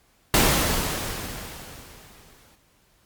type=noise with exponential decay; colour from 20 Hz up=pink; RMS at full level=-17 dBFS; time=0.34-2.55 s; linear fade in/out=1 ms; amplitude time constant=480 ms; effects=pink hiss -62 dBFS RMS until 3.05 s + Opus 48 kbps